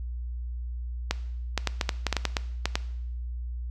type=clicks; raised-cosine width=0.2 ms; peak=-7 dBFS; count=12; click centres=1.11 / 1.577 / 1.673 / 1.812 / 1.892 / 2.067 / 2.127 / 2.167 / 2.253 / 2.368 / 2.656 / 2.755 s; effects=noise-tail reverb RT60 0.8 s tail -17 dB re dry + added 60 Hz sine -31 dBFS peak until 3.7 s